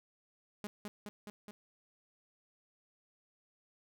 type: tone with echo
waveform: sawtooth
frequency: 207.7 Hz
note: G#3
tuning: in tune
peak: -35 dBFS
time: 0.64-0.67 s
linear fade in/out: 0 ms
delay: 210 ms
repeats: 4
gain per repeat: -2 dB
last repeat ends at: 1.51 s
effects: none